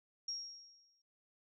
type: tone with exponential decay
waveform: sine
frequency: 5588 Hz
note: F8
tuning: in tune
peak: -36 dBFS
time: 0.28-1.02 s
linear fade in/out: 5 ms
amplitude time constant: 160 ms
effects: none